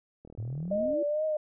click train, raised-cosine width 2 ms, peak -35 dBFS, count 28, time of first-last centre 0.25-0.932 s, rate 39.6 Hz
sine exponential sweep, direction up, 101.4 to 348.3 Hz, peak -32 dBFS, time 0.38-1.03 s, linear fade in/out 5 ms
sine tone with vibrato, 603 Hz, D5, 46 cents sharp, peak -26 dBFS, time 0.71-1.37 s, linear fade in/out 5 ms, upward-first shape triangle, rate 2.3 Hz, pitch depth 75 cents each way
effects none

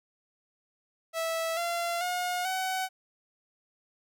sawtooth tone with pitch steps, 655 / 686 / 718.4 / 752.4 Hz, E5 / F5 / F5 / F#5, -11 / -31 / +49 / +29 cents, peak -25 dBFS, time 1.13-2.89 s, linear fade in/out 50 ms, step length 440 ms, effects none

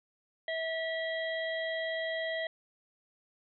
harmonic tone, 649 Hz, E5, 27 cents flat, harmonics 1 / 3 / 5 / 6, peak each -34 / -36 / -42 / -50 dBFS, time 0.48-2.47 s, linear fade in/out 2 ms, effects none

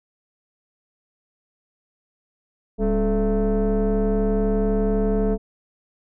sine tone with frequency modulation, 200 Hz, G3, 35 cents sharp, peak -15 dBFS, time 2.78-5.38 s, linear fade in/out 50 ms, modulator 236 Hz, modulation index 1.4, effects tanh soft clip ceiling -16 dBFS

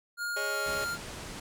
square tone with pitch glide, 1418 to 1397.7 Hz, F6 to F6, +26 to +1 cents, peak -32 dBFS, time 0.17-0.98 s, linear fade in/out 50 ms, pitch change -25 cents, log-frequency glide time 0.48-0.56 s
sawtooth chord, Ab suspended fourth, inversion none, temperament just, 415.3 / 553.7 / 623 Hz, Ab4 / Db5 / Eb5, 0 / -2 / +2 cents, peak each -34 dBFS, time 0.36-0.85 s, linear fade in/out 10 ms
pink low-pass noise, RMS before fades -42 dBFS, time 0.66-1.4 s, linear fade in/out 5 ms, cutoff 10000 Hz, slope 24 dB/octave
effects none

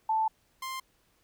sine / sawtooth tone pair in turn, 880 / 1049.5 Hz, A5 / C6, 0 / +5 cents, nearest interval minor third, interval 305 cents, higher second, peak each -24 / -31 dBFS, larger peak first, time 0.09-0.28 / 0.62-0.8 s, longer first, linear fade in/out 5 ms, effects pink hiss -69 dBFS RMS until 1.23 s

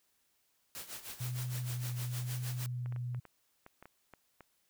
white noise with tremolo, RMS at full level -43 dBFS, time 0.75-2.66 s, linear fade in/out 0 ms, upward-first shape sine, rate 6.5 Hz, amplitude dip 75%
sine tone with vibrato, 123.47 Hz, B2, in tune, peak -35 dBFS, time 1.2-3.2 s, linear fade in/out 10 ms, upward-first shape triangle, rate 0.99 Hz, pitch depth 19 cents each way
clicks, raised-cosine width 0.5 ms, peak -36 dBFS, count 10, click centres 2.86 / 2.924 / 2.962 / 3.147 / 3.253 / 3.664 / 3.826 / 3.856 / 4.137 / 4.407 s
effects white hiss -75 dBFS RMS until 4.69 s

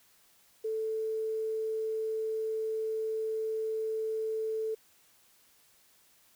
sine tone with quantisation, 440 Hz, A4, in tune, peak -30 dBFS, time 0.64-4.75 s, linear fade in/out 10 ms, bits 10, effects white hiss -64 dBFS RMS until 6.35 s

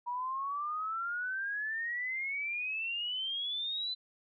sine exponential sweep, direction up, 957 to 4051 Hz, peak -33 dBFS, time 0.06-3.95 s, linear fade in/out 20 ms, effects none

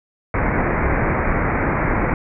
pink low-pass noise, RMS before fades -19 dBFS, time 0.34-2.14 s, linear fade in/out 2 ms, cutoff 2300 Hz, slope 96 dB/octave, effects none

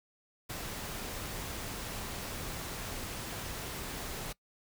pink noise, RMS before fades -40 dBFS, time 0.49-4.33 s, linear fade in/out 10 ms, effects noise-tail reverb RT60 0.1 s tail -22 dB re dry

